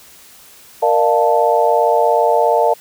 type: chord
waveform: sine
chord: Bb major seventh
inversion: none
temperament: equal with one note detuned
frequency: 466.2 / 601.4 / 698.5 / 880 Hz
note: Bb4 / D5 / F5 / A5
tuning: 0 / +41 / 0 / 0 cents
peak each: -16 dBFS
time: 0.82-2.74 s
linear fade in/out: 10 ms
effects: white hiss -43 dBFS RMS until 2.8 s